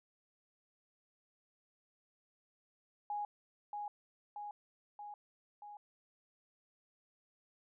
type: tone with echo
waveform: sine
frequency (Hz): 828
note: G#5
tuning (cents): -5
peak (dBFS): -36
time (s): 3.1-3.25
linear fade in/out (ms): 2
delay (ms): 630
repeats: 4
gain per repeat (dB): -3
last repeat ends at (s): 5.77
effects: none